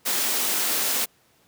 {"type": "high-pass noise", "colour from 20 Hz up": "white", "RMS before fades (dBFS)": -24, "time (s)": [0.05, 1.06], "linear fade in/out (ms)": 20, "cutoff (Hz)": 190, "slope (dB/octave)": 24, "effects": ["pink hiss -61 dBFS RMS until 1.47 s", "high-pass 100 Hz 12 dB/octave"]}